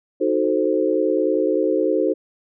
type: chord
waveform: sine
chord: D# diminished seventh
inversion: none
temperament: equal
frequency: 311.1 / 370 / 440 / 523.3 Hz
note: D#4 / F#4 / A4 / C5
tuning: 0 / 0 / 0 / 0 cents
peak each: -22 dBFS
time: 0.2-2.14 s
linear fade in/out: 20 ms
effects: none